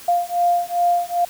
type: beating tone pair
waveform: sine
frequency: 698.5 / 701 Hz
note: F5 / F5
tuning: 0 / +6 cents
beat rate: 2.5 Hz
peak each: -19 / -19 dBFS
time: 0.08-1.25 s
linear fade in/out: 5 ms
effects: white hiss -40 dBFS RMS until 1.29 s